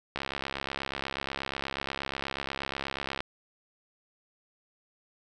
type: click train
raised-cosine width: 0.3 ms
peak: -16 dBFS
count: 209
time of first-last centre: 0.16-3.205 s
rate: 68.3 Hz
effects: none